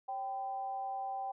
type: tone with amplitude modulation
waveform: sine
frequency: 780 Hz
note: G5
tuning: 9 cents flat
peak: -33 dBFS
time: 0.08-1.32 s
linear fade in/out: 10 ms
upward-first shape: sine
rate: 231 Hz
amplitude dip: 55%
effects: none